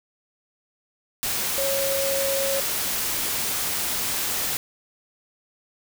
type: tone in noise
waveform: sine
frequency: 548 Hz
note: C#5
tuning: 20 cents flat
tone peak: -24 dBFS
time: 1.58-2.6 s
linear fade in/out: 0 ms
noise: white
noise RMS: -26 dBFS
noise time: 1.23-4.57 s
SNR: -1 dB
effects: none